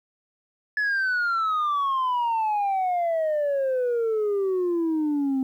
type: exponential sweep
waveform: sine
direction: down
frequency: 1719 to 260 Hz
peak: -19 dBFS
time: 0.77-5.43 s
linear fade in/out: 2 ms
effects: tanh soft clip ceiling -20 dBFS + 10-bit